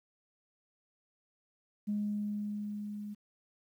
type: tone with level ramp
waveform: sine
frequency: 207.7 Hz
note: G#3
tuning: in tune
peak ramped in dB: -29 to -39 dBFS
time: 1.87-3.15 s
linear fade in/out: 20 ms
effects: tanh soft clip ceiling -25 dBFS + 11-bit